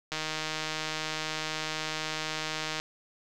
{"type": "click train", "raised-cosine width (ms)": 0.2, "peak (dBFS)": -15, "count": 419, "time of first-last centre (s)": [0.12, 2.799], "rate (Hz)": 156, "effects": []}